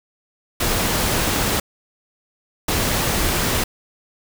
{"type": "noise bursts at uneven times", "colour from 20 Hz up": "pink", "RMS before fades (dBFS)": -20, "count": 2, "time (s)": [[0.6, 1.6], [2.68, 3.64]], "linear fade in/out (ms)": 5, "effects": []}